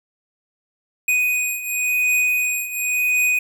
square beating tone pair, 2489 / 2489.93 Hz, D#7 / D#7, 0 / +1 cents, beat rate 0.93 Hz, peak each -24 / -20 dBFS, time 1.08-3.39 s, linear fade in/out 5 ms, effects none

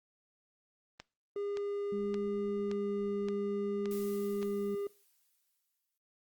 click train, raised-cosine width 0.2 ms, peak -27 dBFS, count 7, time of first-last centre 1-4.429 s, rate 1.75 Hz
triangle tone with pitch glide, 405.6 to 403.3 Hz, G#4 to G4, -41 to +49 cents, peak -32 dBFS, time 1.36-4.87 s, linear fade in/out 2 ms, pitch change -10 cents, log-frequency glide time 1.61-4.05 s
sine tone with vibrato, 203.4 Hz, G#3, 36 cents flat, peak -37 dBFS, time 1.92-4.75 s, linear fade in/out 5 ms, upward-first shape sine, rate 0.59 Hz, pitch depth 11 cents each way
blue noise with exponential decay, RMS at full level -47 dBFS, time 3.91-5.98 s, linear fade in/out 2 ms, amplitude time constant 450 ms
effects noise-tail reverb RT60 0.3 s tail -21 dB re dry + Opus 32 kbps

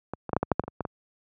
clicks, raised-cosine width 1 ms, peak -17 / -18 / -10 / -8 / -10 / -6 / -7 / -21 / -20 / -15 / -17 dBFS, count 11, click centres 0.136 / 0.293 / 0.332 / 0.366 / 0.43 / 0.517 / 0.596 / 0.638 / 0.68 / 0.807 / 0.852 s, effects high-pass 80 Hz 12 dB/octave

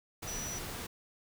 sine tone in noise, 5890 Hz, F#8, 9 cents flat, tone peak -39 dBFS, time 0.27-0.59 s, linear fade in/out 10 ms, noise pink, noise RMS -41 dBFS, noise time 0.22-0.87 s, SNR -1 dB, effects none

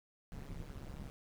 brown noise with amplitude modulation, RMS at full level -42 dBFS, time 0.32-1.1 s, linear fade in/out 0 ms, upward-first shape sine, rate 139 Hz, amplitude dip 95%, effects none

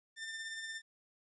sawtooth tone with tremolo, 1794 Hz, A6, 33 cents sharp, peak -36 dBFS, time 0.16-0.82 s, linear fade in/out 50 ms, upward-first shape sine, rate 17 Hz, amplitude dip 35%, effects resampled to 22050 Hz + 13-bit

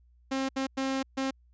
sawtooth tone bursts at uneven times, 267.3 Hz, C4, 37 cents sharp, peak -24 dBFS, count 4, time 0.31-0.49 / 0.56-0.67 / 0.77-1.03 / 1.17-1.31 s, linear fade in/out 10 ms, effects added 60 Hz sine -58 dBFS peak until 1.53 s + resampled to 16000 Hz

